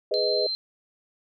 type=chord; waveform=sine; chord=G# minor; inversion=none; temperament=just; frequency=415.3 / 498.4 / 623 Hz; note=G#4 / B4 / D#5; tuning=0 / +16 / +2 cents; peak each=-27 dBFS; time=0.11-0.47 s; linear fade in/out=5 ms
type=tone; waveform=sine; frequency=4123 Hz; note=C8; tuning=26 cents flat; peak=-26 dBFS; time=0.14-0.55 s; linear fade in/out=0 ms
effects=none